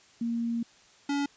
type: tone pair in turn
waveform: sine / square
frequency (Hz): 233.1 / 283.7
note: A#3 / C#4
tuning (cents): 0 / +40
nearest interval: minor third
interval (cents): 340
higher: second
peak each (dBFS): -27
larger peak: neither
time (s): 0.21-0.63 / 1.09-1.26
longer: first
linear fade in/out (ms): 5
effects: white hiss -58 dBFS RMS until 1.36 s + resampled to 16000 Hz